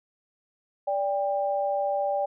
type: tone pair together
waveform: sine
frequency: 582 / 796 Hz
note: D5 / G5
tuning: -16 / +26 cents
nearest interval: perfect fourth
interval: 542 cents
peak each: -26 / -27 dBFS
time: 0.87-2.26 s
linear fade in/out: 10 ms
effects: none